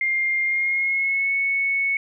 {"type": "tone with pitch glide", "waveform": "sine", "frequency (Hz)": [2113, 2210], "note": ["C7", "C#7"], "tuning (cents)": [16, -6], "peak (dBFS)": -19, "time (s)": [0.01, 1.97], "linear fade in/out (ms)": 2, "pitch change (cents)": 78, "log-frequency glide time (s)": [0.45, 1.33], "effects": []}